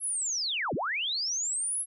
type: linear two-way sweep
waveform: sine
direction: down then up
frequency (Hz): 11175 to 105.4 to 11175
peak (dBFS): -28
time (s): 0-1.86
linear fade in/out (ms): 50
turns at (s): 0.74
effects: none